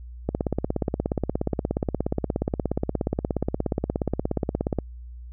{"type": "click train", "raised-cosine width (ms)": 2, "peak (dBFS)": -10, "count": 77, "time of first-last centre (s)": [0.29, 4.787], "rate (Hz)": 16.9, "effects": ["added 60 Hz sine -37 dBFS peak until 5.32 s"]}